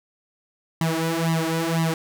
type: tone with flanger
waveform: sawtooth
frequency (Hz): 163.8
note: E3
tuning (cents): -11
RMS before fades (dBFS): -23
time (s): 0.81-1.94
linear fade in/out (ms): 2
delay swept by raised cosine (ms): 1 to 4.1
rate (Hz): 2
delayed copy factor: +0.95
effects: none